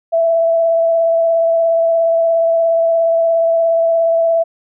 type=tone with vibrato; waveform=sine; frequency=663 Hz; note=E5; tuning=10 cents sharp; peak=-10 dBFS; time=0.12-4.44 s; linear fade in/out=20 ms; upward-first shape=sine; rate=17 Hz; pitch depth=14 cents each way; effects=none